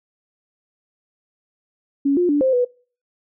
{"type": "tone with pitch steps", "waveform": "sine", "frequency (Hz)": [279.4, 354.6, 290.7, 524, 492.8], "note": ["C#4", "F4", "D4", "C5", "B4"], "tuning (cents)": [14, 26, -18, 2, -4], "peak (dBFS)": -14, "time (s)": [2.05, 2.65], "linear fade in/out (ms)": 10, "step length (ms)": 120, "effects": ["noise-tail reverb RT60 0.4 s tail -24 dB re dry"]}